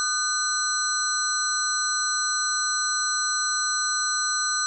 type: tone cluster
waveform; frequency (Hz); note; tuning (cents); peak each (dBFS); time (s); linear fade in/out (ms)
sine; 1223 / 1505 / 4113 / 5950 / 7860; D#6 / F#6 / C8 / F#8 / B8; -30 / +29 / -30 / +9 / -9; -29; 0-4.66; 0
effects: none